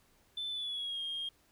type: tone with pitch glide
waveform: sine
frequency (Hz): 3523 to 3231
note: A7 to G#7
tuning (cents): +1 to -48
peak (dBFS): -34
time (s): 0.37-1.29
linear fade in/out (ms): 5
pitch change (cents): -149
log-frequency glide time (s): 0.5-1.01
effects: tanh soft clip ceiling -32 dBFS + pink hiss -68 dBFS RMS until 1.51 s